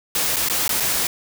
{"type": "noise with dropouts", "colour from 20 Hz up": "white", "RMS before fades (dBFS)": -21, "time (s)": [0.15, 1.07], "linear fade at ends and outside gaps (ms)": 1, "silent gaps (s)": [[0.36, 0.366], [0.486, 0.498], [0.679, 0.692], [0.8, 0.804]], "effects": []}